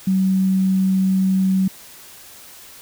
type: tone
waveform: sine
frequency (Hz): 189.7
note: F#3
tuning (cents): +43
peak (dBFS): -14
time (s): 0.07-1.68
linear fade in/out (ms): 5
effects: white hiss -42 dBFS RMS until 2.81 s